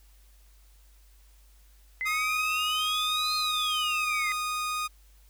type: exponential two-way sweep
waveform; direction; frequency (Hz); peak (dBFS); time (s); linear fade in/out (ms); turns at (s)
sine; up then down; 2026 to 4215 to 2026; -28; 2.01-4.32; 0; 3.36
type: tone with pitch glide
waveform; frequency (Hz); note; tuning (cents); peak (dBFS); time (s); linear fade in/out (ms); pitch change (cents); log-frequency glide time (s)
sawtooth; 1252 to 1236.9; D#6 to D#6; +10 to -11; -25; 2.05-4.88; 20; -21; 2.39-3.99
effects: added 50 Hz sine -54 dBFS peak until 5.29 s + white hiss -64 dBFS RMS until 5.29 s